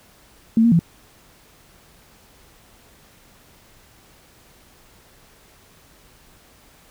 sine tone with pitch steps, 225.5 / 233.6 / 167.9 Hz, A3 / A#3 / E3, +43 / +4 / +32 cents, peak -11 dBFS, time 0.57-0.792 s, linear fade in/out 2 ms, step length 74 ms, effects pink hiss -52 dBFS RMS until 6.9 s

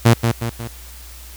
sawtooth tone with echo, 116.54 Hz, A#2, in tune, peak -4 dBFS, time 0.05-0.14 s, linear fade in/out 10 ms, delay 180 ms, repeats 3, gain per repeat -6 dB, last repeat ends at 0.68 s, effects added 60 Hz sine -37 dBFS peak until 1.36 s + white hiss -41 dBFS RMS until 1.36 s

